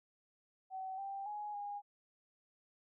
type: tone with pitch steps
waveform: sine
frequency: 759 / 787 / 835 / 817 Hz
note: F#5 / G5 / G#5 / G#5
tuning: +44 / +7 / +9 / -29 cents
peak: -40 dBFS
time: 0.7-1.82 s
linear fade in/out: 50 ms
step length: 280 ms
effects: none